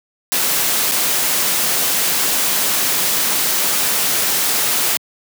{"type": "noise with dropouts", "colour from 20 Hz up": "white", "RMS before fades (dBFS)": -17, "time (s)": [0.32, 4.97], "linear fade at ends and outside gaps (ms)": 0, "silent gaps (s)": [0.913, 0.919], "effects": ["high-pass 150 Hz 12 dB/octave"]}